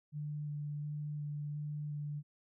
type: tone with vibrato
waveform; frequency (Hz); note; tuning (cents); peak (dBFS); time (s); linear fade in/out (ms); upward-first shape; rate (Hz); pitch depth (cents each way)
sine; 148; D3; +14; -37; 0.12-2.23; 50; square; 1.4; 9
effects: none